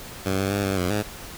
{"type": "tone with pitch steps", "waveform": "10% pulse", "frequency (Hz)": [95.3, 97.1, 100.6, 97.1, 89.9, 104.6], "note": ["G2", "G2", "G2", "G2", "F#2", "G#2"], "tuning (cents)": [-48, -16, 45, -16, -49, 13], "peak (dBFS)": -14, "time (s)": [0.25, 1.03], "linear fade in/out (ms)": 20, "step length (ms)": 130, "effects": ["pink hiss -39 dBFS RMS until 1.37 s"]}